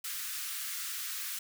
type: high-pass noise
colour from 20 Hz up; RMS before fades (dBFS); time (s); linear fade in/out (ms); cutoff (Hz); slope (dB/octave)
white; -38; 0.04-1.39; 5; 1200; 48
effects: none